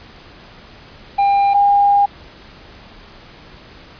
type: tone pair in turn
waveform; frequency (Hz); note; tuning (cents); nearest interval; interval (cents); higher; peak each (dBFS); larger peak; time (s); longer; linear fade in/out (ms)
triangle / sine; 800 / 807.9; G5 / G#5; +35 / -48; unison; 17; second; -9; neither; 1.18-1.54 / 1.54-2.06; second; 10
effects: pink hiss -41 dBFS RMS until 3.99 s + resampled to 11025 Hz